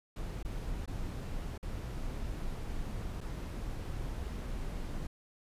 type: noise with dropouts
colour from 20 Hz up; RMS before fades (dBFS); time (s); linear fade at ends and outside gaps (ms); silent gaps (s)
brown; -38; 0.16-5.07; 5; 0.429-0.448 / 0.859-0.876 / 1.579-1.627 / 3.207-3.211
effects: resampled to 32000 Hz